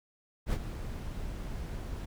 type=noise with ADSR envelope; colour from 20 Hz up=brown; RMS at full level=-27 dBFS; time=0.46-2.06 s; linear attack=67 ms; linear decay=46 ms; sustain=-11 dB; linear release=14 ms; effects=none